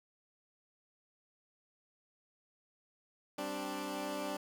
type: chord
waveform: 15% pulse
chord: G suspended fourth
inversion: none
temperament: equal with one note detuned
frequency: 195.43 / 261.6 / 293.7 Hz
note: G3 / C4 / D4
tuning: -5 / 0 / 0 cents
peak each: -38 / -38 / -33 dBFS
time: 3.38-4.37 s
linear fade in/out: 5 ms
effects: 10-bit